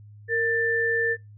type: tone pair together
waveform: sine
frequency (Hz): 462.9 / 1774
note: A#4 / A6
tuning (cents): -12 / +14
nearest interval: octave + major seventh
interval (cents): 2326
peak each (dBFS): -25 / -23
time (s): 0.28-1.17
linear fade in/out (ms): 50
effects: noise-tail reverb RT60 0.2 s tail -24 dB re dry + added 104 Hz sine -44 dBFS peak until 1.37 s